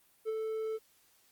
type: tone with ADSR envelope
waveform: triangle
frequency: 440 Hz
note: A4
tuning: in tune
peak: -28 dBFS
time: 0.25-0.79 s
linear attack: 38 ms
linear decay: 24 ms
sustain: -3 dB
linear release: 37 ms
effects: white hiss -67 dBFS RMS until 1.31 s + Opus 32 kbps